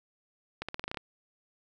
accelerating click train, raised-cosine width 0.3 ms, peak -19 dBFS, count 9, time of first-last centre 0.62-0.972 s, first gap 66 ms, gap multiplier 0.88, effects none

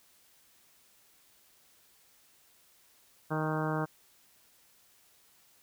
harmonic tone with a mistuned harmonic, 155.56 Hz, D#3, in tune, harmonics 1 / 2 / 3 / 4 / 5 / 6 / 7 / 8 / 9 / 10, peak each -33 / -36 / -38 / -39 / -40 / -41 / -41 / -42 / -43 / -43 dBFS, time 3.3-3.86 s, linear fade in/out 20 ms, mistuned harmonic 5, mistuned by +20 cents, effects white hiss -64 dBFS RMS until 5.62 s

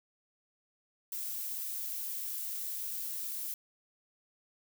violet noise, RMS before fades -38 dBFS, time 1.12-3.54 s, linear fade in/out 2 ms, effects none

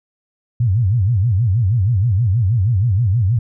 sine tone with vibrato, 106.4 Hz, G#2, 42 cents sharp, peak -12 dBFS, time 0.6-3.39 s, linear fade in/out 5 ms, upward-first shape sine, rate 6.3 Hz, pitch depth 280 cents each way, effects none

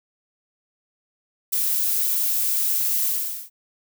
violet noise with ADSR envelope, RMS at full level -20 dBFS, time 1.52-3.5 s, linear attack 14 ms, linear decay 5 ms, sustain -2 dB, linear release 440 ms, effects none

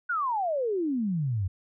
sine exponential sweep, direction down, 1500 to 87.9 Hz, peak -25 dBFS, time 0.09-1.48 s, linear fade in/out 10 ms, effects none

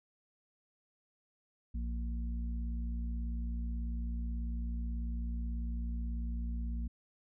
harmonic tone, 58.27 Hz, A#1, in tune, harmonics 1 / 3 / 4, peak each -34 / -49 / -45 dBFS, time 1.74-6.88 s, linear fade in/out 10 ms, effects none

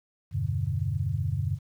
sine chord, E minor seventh, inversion none, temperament equal with one note detuned, 82.41 / 98 / 125.48 / 146.83 Hz, E2 / G2 / B2 / D3, 0 / 0 / +28 / 0 cents, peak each -34 / -29 / -31 / -32 dBFS, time 0.31-1.59 s, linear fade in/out 50 ms, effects 10-bit

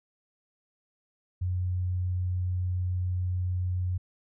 sine tone, 90.7 Hz, F#2, 34 cents flat, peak -26 dBFS, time 1.41-3.98 s, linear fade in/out 10 ms, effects none

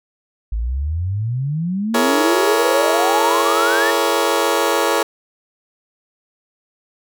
sine exponential sweep, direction up, 51.91 to 1840 Hz, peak -18 dBFS, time 0.52-3.91 s, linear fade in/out 5 ms
20% pulse chord, A# half-diminished seventh, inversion second, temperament just, 335.6 / 419.5 / 466.2 / 559.4 Hz, E4 / G#4 / A#4 / C#5, +31 / +17 / 0 / +16 cents, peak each -17 / -16 / -15 / -15 dBFS, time 1.94-5.03 s, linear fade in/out 5 ms
effects none

